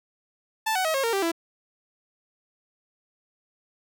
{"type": "tone with pitch steps", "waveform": "sawtooth", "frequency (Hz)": [880, 748.6, 636.8, 541.7, 460.8, 392, 333.5], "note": ["A5", "F#5", "D#5", "C#5", "A#4", "G4", "E4"], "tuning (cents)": [0, 20, 40, -40, -20, 0, 20], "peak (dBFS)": -19, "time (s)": [0.66, 1.318], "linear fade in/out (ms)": 10, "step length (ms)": 94, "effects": []}